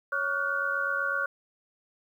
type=tone cluster; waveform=sine; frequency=556 / 1137 / 1424 / 1512 Hz; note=C#5 / C#6 / F6 / F#6; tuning=+5 / +44 / +33 / +37 cents; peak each=-36 / -34 / -29 / -31 dBFS; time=0.12-1.26 s; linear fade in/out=5 ms; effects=10-bit